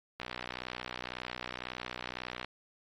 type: click train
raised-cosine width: 0.3 ms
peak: -22 dBFS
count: 140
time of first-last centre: 0.2-2.446 s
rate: 61.9 Hz
effects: AAC 32 kbps